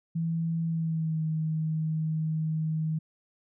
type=tone with pitch glide; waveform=sine; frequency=164.81 to 157.73 Hz; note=E3 to D#3; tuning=0 to +24 cents; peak=-26 dBFS; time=0.15-2.99 s; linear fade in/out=10 ms; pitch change=-76 cents; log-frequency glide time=0.66-1.23 s; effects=none